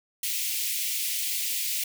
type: high-pass noise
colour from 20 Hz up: white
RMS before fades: -29 dBFS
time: 0.23-1.84 s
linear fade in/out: 5 ms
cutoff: 2100 Hz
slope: 48 dB/octave
effects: none